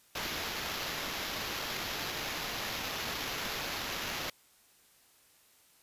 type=noise with sample-and-hold; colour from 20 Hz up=blue; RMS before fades=-37 dBFS; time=0.15-4.3 s; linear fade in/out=5 ms; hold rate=8820 Hz; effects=white hiss -64 dBFS RMS until 5.82 s + resampled to 32000 Hz